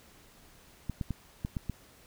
clicks, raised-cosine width 5 ms, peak -20 dBFS, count 6, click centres 0.897 / 1.012 / 1.107 / 1.449 / 1.568 / 1.697 s, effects pink hiss -58 dBFS RMS until 2.06 s

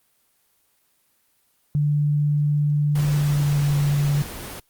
sine tone with pitch glide, 147.2 to 144.25 Hz, D3 to D3, +4 to -31 cents, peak -17 dBFS, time 1.75-4.22 s, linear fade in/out 0 ms, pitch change -35 cents, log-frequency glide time 3.05-3.62 s
pink noise, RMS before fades -34 dBFS, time 2.95-4.6 s, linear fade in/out 5 ms
effects white hiss -65 dBFS RMS until 4.69 s + Opus 24 kbps

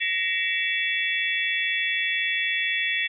sine tone cluster, 1869 / 2044 / 2276 / 2675 / 3413 Hz, A#6 / C7 / C#7 / E7 / G#7, +4 / -41 / +45 / +25 / +47 cents, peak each -27 / -34 / -29 / -29 / -29 dBFS, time 0-3.08 s, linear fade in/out 20 ms, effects none

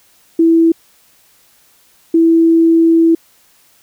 sine tone bursts at uneven times, 329.6 Hz, E4, in tune, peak -6 dBFS, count 2, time 0.39-0.72 / 2.14-3.15 s, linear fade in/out 5 ms, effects white hiss -51 dBFS RMS until 3.82 s

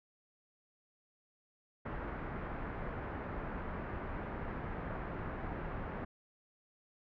pink low-pass noise, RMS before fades -41 dBFS, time 1.85-6.05 s, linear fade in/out 10 ms, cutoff 1800 Hz, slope 24 dB/octave, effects none

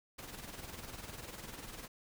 pink noise with tremolo, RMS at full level -45 dBFS, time 0.18-1.88 s, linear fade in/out 10 ms, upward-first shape sine, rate 20 Hz, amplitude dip 60%, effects none

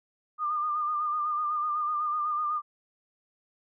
sine tone with vibrato, 1209 Hz, D6, 50 cents sharp, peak -26 dBFS, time 0.38-2.62 s, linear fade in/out 50 ms, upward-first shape sine, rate 8 Hz, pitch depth 41 cents each way, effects none

